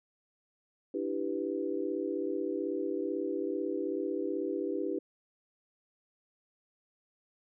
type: chord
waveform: sine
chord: E minor seventh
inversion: third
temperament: equal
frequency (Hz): 293.7 / 329.6 / 392 / 493.9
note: D4 / E4 / G4 / B4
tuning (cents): 0 / 0 / 0 / 0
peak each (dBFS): -37 / -36 / -35 / -38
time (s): 0.94-4.99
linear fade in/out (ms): 5
effects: none